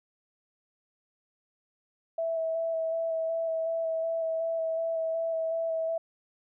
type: tone with vibrato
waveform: sine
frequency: 654 Hz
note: E5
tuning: 14 cents flat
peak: -27 dBFS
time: 2.18-5.98 s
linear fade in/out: 5 ms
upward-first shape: square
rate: 2.7 Hz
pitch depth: 13 cents each way
effects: none